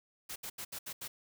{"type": "noise bursts at uneven times", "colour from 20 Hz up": "white", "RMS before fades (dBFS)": -42, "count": 6, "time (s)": [[0.29, 0.36], [0.43, 0.5], [0.58, 0.65], [0.72, 0.79], [0.86, 0.93], [1.01, 1.08]], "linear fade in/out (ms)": 10, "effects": []}